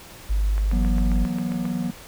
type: tone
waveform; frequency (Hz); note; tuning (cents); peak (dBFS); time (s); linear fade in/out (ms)
sine; 50.6; G#1; -44; -18; 0.29-1.26; 20
type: click train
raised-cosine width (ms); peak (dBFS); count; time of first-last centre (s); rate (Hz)
0.5; -21; 9; 0.58-1.654; 7.45
type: chord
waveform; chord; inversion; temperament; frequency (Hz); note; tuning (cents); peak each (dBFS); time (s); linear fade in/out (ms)
triangle; E suspended second; none; equal with one note detuned; 164.81 / 185 / 241; E3 / F#3 / B3; 0 / 0 / -42; -28 / -25 / -25; 0.72-1.91; 10
effects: pink hiss -43 dBFS RMS until 2.07 s